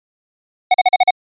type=tone bursts; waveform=square; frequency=739 Hz; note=F#5; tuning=2 cents flat; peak=-8 dBFS; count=6; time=0.71-1.107 s; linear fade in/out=5 ms; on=32 ms; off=41 ms; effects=resampled to 8000 Hz

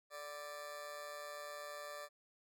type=tone with amplitude modulation; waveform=20% pulse; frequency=587.3 Hz; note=D5; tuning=in tune; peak=-38 dBFS; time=0.1-2.09 s; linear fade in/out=50 ms; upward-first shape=sine; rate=152 Hz; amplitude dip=60%; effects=none

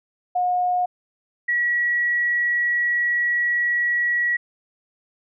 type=tone pair in turn; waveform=sine; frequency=721 / 1924.8 Hz; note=F#5 / B6; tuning=-45 / -45 cents; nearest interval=octave + perfect fourth; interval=1700 cents; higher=second; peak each=-18 dBFS; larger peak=neither; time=0.35-0.86 / 1.48-4.37 s; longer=second; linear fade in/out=10 ms; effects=none

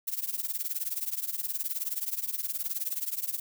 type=noise with tremolo; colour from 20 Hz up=violet; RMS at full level=-29 dBFS; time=0.07-3.4 s; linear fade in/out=10 ms; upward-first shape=triangle; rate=19 Hz; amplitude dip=95%; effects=none

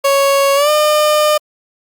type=tone with pitch glide; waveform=30% pulse; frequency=554.4 to 604.6 Hz; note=C#5 to D#5; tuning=0 to -50 cents; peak=-7 dBFS; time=0.04-1.38 s; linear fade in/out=10 ms; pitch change=+150 cents; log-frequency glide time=0.55-0.7 s; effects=Opus 48 kbps

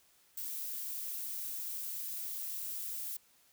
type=noise; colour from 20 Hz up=violet; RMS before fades=-40 dBFS; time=0.37-3.17 s; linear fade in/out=5 ms; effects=white hiss -67 dBFS RMS until 3.52 s

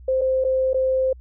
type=tone with dropouts; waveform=sine; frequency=522 Hz; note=C5; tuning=4 cents flat; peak=-17 dBFS; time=0.08-1.13 s; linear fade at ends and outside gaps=5 ms; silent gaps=0.212-0.215 / 0.441-0.447 / 0.733-0.743 s; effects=added 62 Hz sine -40 dBFS peak until 1.2 s

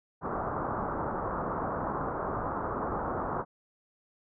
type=low-pass noise; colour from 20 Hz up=white; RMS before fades=-33 dBFS; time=0.21-3.45 s; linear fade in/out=50 ms; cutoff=1300 Hz; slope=48 dB/octave; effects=none

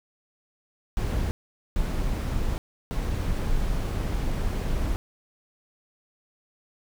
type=noise bursts at uneven times; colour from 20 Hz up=brown; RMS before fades=-26 dBFS; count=3; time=0.97-1.31 / 1.76-2.58 / 2.91-4.96 s; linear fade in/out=0 ms; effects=none

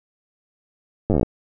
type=slowing click train; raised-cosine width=2 ms; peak=-6 dBFS; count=11; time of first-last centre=1.1-1.23 s; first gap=9 ms; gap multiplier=1.08; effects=none

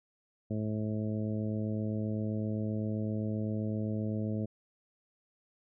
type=harmonic tone; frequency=107.7 Hz; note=A2; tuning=37 cents flat; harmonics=1 / 2 / 3 / 4 / 5 / 6; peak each=-34 / -34 / -41 / -44 / -44 / -47 dBFS; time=0.5-4.46 s; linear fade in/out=10 ms; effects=none

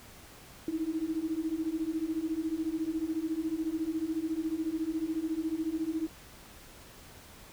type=beating tone pair; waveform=sine; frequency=311.1 / 325.1 Hz; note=D#4 / E4; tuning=0 / -24 cents; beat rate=14 Hz; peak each=-34 / -32 dBFS; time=0.68-6.07 s; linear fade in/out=2 ms; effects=pink hiss -52 dBFS RMS until 7.52 s

